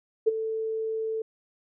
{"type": "tone with ADSR envelope", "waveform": "sine", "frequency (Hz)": 442.8, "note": "A4", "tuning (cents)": 11, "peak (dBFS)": -15, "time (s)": [0.26, 1.22], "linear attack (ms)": 19, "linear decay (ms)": 22, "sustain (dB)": -12, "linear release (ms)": 4, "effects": []}